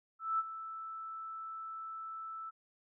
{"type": "tone with ADSR envelope", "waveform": "sine", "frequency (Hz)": 1318.5, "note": "E6", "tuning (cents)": 0, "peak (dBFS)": -28, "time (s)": [0.19, 2.51], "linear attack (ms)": 200, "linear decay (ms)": 33, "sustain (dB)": -13, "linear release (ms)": 23, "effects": []}